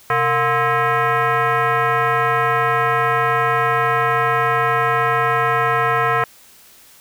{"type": "tone with frequency modulation", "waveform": "sine", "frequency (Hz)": 128.8, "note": "C3", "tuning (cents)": -27, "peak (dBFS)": -14, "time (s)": [0.1, 6.24], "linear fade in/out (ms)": 2, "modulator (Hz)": 587, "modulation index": 2.9, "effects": ["white hiss -47 dBFS RMS until 7 s"]}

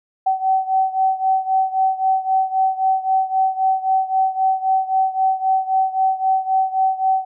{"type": "beating tone pair", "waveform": "sine", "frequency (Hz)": [761, 764.8], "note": ["F#5", "G5"], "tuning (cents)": [48, -43], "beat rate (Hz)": 3.8, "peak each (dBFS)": [-17, -20], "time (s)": [0.26, 7.25], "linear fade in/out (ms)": 10, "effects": []}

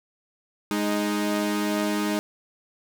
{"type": "tone pair together", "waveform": "sawtooth", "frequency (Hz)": [207.9, 310.7], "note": ["G#3", "D#4"], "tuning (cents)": [2, -2], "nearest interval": "perfect fifth", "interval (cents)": 696, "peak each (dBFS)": -22, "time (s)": [0.71, 2.19], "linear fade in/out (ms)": 0, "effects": []}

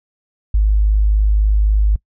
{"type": "tone", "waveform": "sine", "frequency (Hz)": 51.91, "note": "G#1", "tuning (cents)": 0, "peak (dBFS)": -10, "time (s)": [0.54, 1.96], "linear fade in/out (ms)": 5, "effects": ["noise-tail reverb RT60 0.1 s tail -23 dB re dry"]}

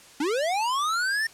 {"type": "linear sweep", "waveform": "square", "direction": "up", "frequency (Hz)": [270, 1828], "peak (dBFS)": -24, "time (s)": [0.2, 1.27], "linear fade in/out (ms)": 5, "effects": ["white hiss -50 dBFS RMS until 1.33 s", "low-pass 9000 Hz 12 dB/octave"]}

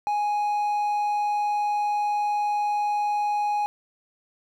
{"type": "tone", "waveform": "triangle", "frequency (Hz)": 830.6, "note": "G#5", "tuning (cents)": 0, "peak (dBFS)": -20, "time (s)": [0.07, 3.66], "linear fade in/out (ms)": 0, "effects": []}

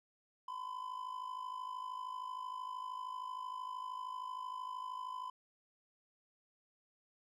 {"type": "tone with amplitude modulation", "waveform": "triangle", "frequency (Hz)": 1013, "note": "B5", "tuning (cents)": 44, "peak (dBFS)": -36, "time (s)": [0.48, 5.3], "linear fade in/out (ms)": 5, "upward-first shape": "sine", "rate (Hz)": 53, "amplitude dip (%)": 70, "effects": []}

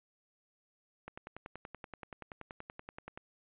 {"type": "click train", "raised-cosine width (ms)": 0.5, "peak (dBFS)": -29, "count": 23, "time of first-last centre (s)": [1.08, 3.175], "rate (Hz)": 10.5, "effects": ["resampled to 8000 Hz"]}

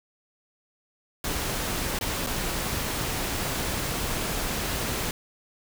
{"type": "noise with dropouts", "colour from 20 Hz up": "pink", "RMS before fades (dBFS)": -29, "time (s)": [1.24, 5.11], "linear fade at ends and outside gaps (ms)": 2, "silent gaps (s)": [[1.989, 2.01], [2.265, 2.27]], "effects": []}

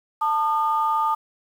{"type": "tone pair together", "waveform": "sine", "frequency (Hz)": [888, 1216], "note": ["A5", "D#6"], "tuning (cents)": [16, -40], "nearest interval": "perfect fourth", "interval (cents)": 544, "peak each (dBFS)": -21, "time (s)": [0.21, 1.15], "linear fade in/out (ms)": 10, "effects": ["tanh soft clip ceiling -11 dBFS", "8-bit"]}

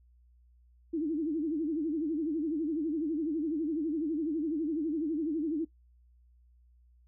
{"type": "tone with vibrato", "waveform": "sine", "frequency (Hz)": 310.8, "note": "D#4", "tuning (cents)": -2, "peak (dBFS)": -28, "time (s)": [0.93, 5.65], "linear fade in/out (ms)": 10, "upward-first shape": "sine", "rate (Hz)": 12, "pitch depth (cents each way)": 140, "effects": ["noise-tail reverb RT60 0.1 s tail -17 dB re dry", "added 60 Hz sine -59 dBFS peak until 7.07 s"]}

